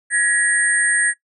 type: tone cluster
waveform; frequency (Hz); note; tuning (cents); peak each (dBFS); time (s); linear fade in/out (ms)
sine; 1676 / 1904 / 8640; G#6 / A#6 / C#9; +15 / +36 / -45; -18 / -20 / -20; 0.1-1.14; 50
effects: noise-tail reverb RT60 0.1 s tail -18 dB re dry

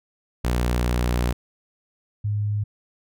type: tone pair in turn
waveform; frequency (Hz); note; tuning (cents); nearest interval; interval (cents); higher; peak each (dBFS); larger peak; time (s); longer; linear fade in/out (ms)
sawtooth / sine; 60.5 / 104.08; B1 / G#2; -35 / +4; major sixth; 939; second; -16 / -21; first; 0.44-1.33 / 2.24-2.64; first; 10
effects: none

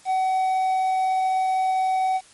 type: tone with quantisation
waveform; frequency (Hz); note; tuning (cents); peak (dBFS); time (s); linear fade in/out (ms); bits
triangle; 754; F#5; +32; -17; 0.05-2.21; 50; 7
effects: white hiss -51 dBFS RMS until 2.33 s + MP3 48 kbps

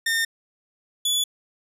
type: tone pair in turn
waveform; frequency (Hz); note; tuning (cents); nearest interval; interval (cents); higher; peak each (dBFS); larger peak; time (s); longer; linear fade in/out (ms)
sawtooth; 1819 / 3434; A#6 / A7; -43 / -43; major seventh; 1100; second; -17; neither; 0.06-0.25 / 1.05-1.24; neither; 5
effects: resampled to 32000 Hz

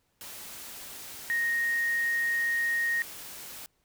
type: tone in noise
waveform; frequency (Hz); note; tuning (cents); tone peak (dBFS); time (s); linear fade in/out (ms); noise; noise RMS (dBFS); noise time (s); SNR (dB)
sine; 1864.7; A#6; 0; -25; 1.3-3.02; 0; white; -43; 0.21-3.66; +15
effects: pink hiss -73 dBFS RMS until 3.84 s

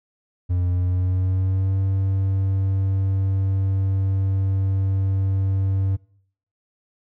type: tone with pitch glide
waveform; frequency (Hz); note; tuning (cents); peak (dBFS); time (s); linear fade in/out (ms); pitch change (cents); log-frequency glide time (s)
triangle; 89.5 to 96.48; F2 to G2; +43 to -27; -16; 0.49-5.97; 20; +130; 0.71-1.77
effects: noise-tail reverb RT60 0.6 s tail -23 dB re dry

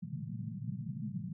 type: band-pass noise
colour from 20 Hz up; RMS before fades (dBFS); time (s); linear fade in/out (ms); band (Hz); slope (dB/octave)
pink; -40; 0.02-1.33; 10; 110 to 220; 96
effects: none

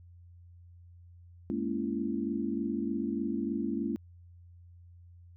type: chord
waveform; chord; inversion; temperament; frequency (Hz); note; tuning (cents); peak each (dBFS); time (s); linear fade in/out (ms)
sine; A# half-diminished seventh; third; just; 209.8 / 233.1 / 279.7 / 335.6; G#3 / A#3 / C#4 / E4; +18 / 0 / +16 / +31; -35 / -35 / -35 / -36; 1.5-3.96; 0
effects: added 87 Hz sine -51 dBFS peak until 5.36 s

